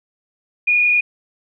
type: tone with frequency modulation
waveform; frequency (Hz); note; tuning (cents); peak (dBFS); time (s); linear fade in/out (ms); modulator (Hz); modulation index
sine; 2445; D#7; -31; -12; 0.67-1.01; 10; 30.4; 0.94
effects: none